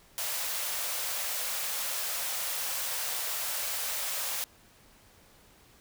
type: high-pass noise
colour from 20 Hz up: white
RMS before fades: -33 dBFS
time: 0.18-4.44 s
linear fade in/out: 0 ms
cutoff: 470 Hz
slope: 96 dB/octave
effects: pink hiss -59 dBFS RMS until 5.8 s